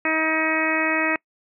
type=harmonic tone; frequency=317.1 Hz; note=D#4; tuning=33 cents sharp; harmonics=1 / 2 / 3 / 4 / 5 / 6 / 7 / 8; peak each=-26 / -28 / -30 / -29 / -31 / -25 / -28 / -27 dBFS; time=0.05-1.16 s; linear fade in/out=2 ms; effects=noise-tail reverb RT60 0.1 s tail -26 dB re dry